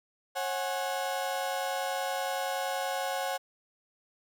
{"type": "chord", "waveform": "35% pulse", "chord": "C# suspended fourth", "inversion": "none", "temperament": "equal with one note detuned", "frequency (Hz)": [543.3, 740, 830.6], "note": ["C#5", "F#5", "G#5"], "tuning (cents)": [-35, 0, 0], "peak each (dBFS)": [-33, -32, -35], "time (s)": [0.35, 3.38], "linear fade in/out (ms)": 20, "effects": []}